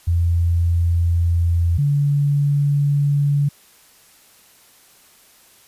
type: tone pair in turn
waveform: sine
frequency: 85.2 / 143.29 Hz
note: F2 / D3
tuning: -42 / -42 cents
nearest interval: major sixth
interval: 900 cents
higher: second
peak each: -14 dBFS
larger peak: neither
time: 0.07-1.78 / 1.78-3.49 s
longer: neither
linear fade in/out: 10 ms
effects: white hiss -51 dBFS RMS until 5.67 s + resampled to 32000 Hz